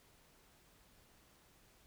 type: silence
effects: pink hiss -67 dBFS RMS until 1.86 s